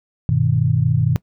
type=chord; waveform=sine; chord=G augmented; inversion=none; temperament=equal with one note detuned; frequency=98 / 122.26 / 155.56 Hz; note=G2 / B2 / D#3; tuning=0 / -17 / 0 cents; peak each=-21 / -17 / -18 dBFS; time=0.29-1.16 s; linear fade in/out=0 ms; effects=noise-tail reverb RT60 0.1 s tail -20 dB re dry